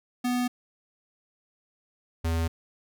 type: tone pair in turn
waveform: square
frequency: 246.9 / 82.39 Hz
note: B3 / E2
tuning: 0 / 0 cents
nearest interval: octave + perfect fifth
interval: 1900 cents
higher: first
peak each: -25 dBFS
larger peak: neither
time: 0.24-0.48 / 2.24-2.48 s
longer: neither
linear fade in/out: 10 ms
effects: none